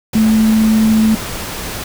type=tone in noise; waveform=sine; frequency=219.3 Hz; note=A3; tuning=6 cents flat; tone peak=-8 dBFS; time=0.15-1.15 s; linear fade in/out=5 ms; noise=pink; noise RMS=-24 dBFS; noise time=0.13-1.84 s; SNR=+13 dB; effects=none